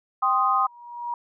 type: chord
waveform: sine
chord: C minor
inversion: second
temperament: equal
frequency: 784 / 1046.5 / 1244.5 Hz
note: G5 / C6 / Eb6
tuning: 0 / 0 / 0 cents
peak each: -25 / -23 / -21 dBFS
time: 0.22-0.67 s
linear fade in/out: 10 ms
type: tone with exponential growth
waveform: sine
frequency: 955 Hz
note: A#5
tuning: 42 cents sharp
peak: -24 dBFS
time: 0.4-1.14 s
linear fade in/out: 2 ms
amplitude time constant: 160 ms
effects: none